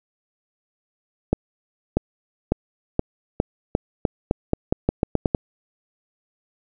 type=accelerating click train; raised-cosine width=2 ms; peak=-4 dBFS; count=15; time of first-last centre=1.33-5.348 s; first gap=640 ms; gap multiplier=0.86; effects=none